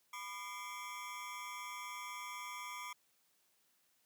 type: ring-modulated tone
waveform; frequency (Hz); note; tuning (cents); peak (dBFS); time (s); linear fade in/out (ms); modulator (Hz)
25% pulse; 1100; C#6; -14; -37; 0.13-2.93; 5; 108
effects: white hiss -75 dBFS RMS until 4.05 s + high-pass 100 Hz 12 dB/octave